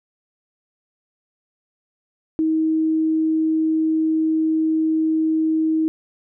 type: tone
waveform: sine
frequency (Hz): 317.3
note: D#4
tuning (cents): +34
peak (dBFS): -16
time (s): 2.39-5.88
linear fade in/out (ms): 0
effects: none